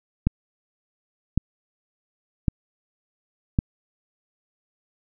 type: click train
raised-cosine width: 5 ms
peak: -6 dBFS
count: 4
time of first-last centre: 0.27-3.589 s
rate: 0.904 Hz
effects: none